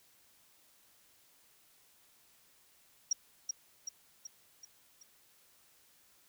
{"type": "tone with echo", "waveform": "sine", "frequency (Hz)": 5650, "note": "F8", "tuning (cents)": 19, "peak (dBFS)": -26, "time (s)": [3.11, 3.13], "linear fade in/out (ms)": 5, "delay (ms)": 380, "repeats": 5, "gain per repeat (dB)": -5, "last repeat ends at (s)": 5.03, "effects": ["white hiss -66 dBFS RMS until 6.28 s"]}